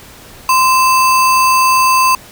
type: tone with sample-and-hold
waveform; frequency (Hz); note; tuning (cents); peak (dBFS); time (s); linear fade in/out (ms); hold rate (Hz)
sine; 1036; C6; -17; -7; 0.49-2.15; 2; 3675
effects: pink hiss -37 dBFS RMS until 2.31 s